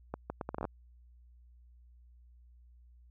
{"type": "accelerating click train", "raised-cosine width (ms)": 1, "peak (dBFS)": -22, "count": 10, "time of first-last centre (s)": [0.14, 0.652], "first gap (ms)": 160, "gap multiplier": 0.7, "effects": ["added 60 Hz sine -56 dBFS peak until 3.1 s"]}